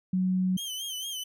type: tone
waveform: sine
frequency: 185.2 Hz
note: F#3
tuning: 2 cents sharp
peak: -23 dBFS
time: 0.13-0.57 s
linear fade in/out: 5 ms
type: tone with vibrato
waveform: sawtooth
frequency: 3115 Hz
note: G7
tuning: 12 cents flat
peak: -30 dBFS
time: 0.57-1.24 s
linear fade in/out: 10 ms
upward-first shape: sine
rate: 4.4 Hz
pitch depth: 77 cents each way
effects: none